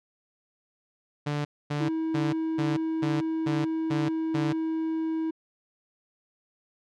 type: tone bursts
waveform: sawtooth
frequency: 146.83 Hz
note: D3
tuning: in tune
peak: -23 dBFS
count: 8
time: 1.26-4.53 s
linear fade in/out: 10 ms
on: 190 ms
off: 250 ms
type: tone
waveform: triangle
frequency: 321.3 Hz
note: E4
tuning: 44 cents flat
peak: -24 dBFS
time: 1.8-5.31 s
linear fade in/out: 10 ms
effects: low-pass 5000 Hz 12 dB/octave